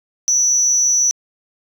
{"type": "tone with amplitude modulation", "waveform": "sine", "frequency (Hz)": 5920, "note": "F#8", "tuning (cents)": 0, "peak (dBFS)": -7, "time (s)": [0.28, 1.11], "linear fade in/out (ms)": 0, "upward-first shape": "sine", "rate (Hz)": 274, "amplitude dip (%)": 75, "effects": ["tanh soft clip ceiling -8 dBFS"]}